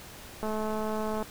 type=click train; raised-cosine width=1 ms; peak=-20 dBFS; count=173; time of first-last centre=0.43-1.226 s; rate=216 Hz; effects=pink hiss -46 dBFS RMS until 1.3 s